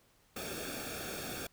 pink noise with comb filter, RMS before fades -41 dBFS, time 0.36-1.47 s, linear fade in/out 5 ms, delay 1 ms, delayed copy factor -0.8, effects pink hiss -68 dBFS RMS until 1.52 s

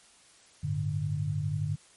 sine chord, G suspended second, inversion none, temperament equal with one note detuned, 98 / 110 / 148.45 Hz, G2 / A2 / D3, 0 / 0 / +19 cents, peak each -33 / -35 / -30 dBFS, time 0.63-1.76 s, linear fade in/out 10 ms, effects white hiss -58 dBFS RMS until 1.96 s + MP3 48 kbps

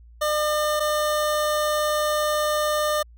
25% pulse tone pair in turn, 603 / 603 Hz, D5 / D5, +46 / +46 cents, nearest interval unison, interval 0 cents, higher neither, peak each -17 dBFS, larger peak neither, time 0.21-0.8 / 0.8-3.03 s, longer second, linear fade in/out 10 ms, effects added 58 Hz sine -45 dBFS peak until 3.17 s

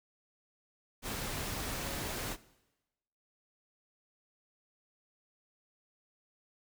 sine tone in noise, 551 Hz, C#5, 11 cents flat, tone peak -48 dBFS, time 1.69-1.98 s, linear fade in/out 50 ms, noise pink, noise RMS -38 dBFS, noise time 1.02-2.37 s, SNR -13 dB, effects noise-tail reverb RT60 1.0 s tail -19 dB re dry

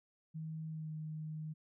sine tone with pitch glide, 158.5 to 155.51 Hz, D#3 to D#3, +32 to -1 cents, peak -40 dBFS, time 0.34-1.54 s, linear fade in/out 20 ms, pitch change -33 cents, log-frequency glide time 0.69-0.91 s, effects none

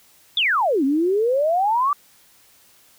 sine exponential two-way sweep, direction down then up, 3649 to 261.6 to 1191 Hz, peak -16 dBFS, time 0.37-1.93 s, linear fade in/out 2 ms, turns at 0.84 s, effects white hiss -54 dBFS RMS until 2.98 s

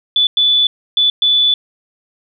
sine tone bursts at uneven times, 3472 Hz, A7, 24 cents flat, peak -9 dBFS, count 4, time 0.16-0.27 / 0.37-0.67 / 0.97-1.1 / 1.22-1.54 s, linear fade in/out 2 ms, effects none

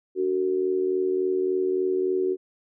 sine tone with amplitude modulation, 373.1 Hz, F#4, 14 cents sharp, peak -18 dBFS, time 0.15-2.37 s, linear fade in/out 50 ms, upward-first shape sine, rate 83.5 Hz, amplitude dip 70%, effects none

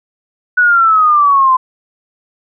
sine exponential sweep, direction down, 1486 to 1022 Hz, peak -6 dBFS, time 0.57-1.57 s, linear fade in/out 10 ms, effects none

